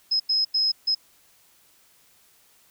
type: tone bursts at uneven times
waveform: sine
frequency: 5120 Hz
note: D#8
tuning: 49 cents sharp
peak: -19 dBFS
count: 4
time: 0.11-0.2 / 0.29-0.45 / 0.54-0.72 / 0.87-0.95 s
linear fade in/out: 10 ms
effects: white hiss -59 dBFS RMS until 2.7 s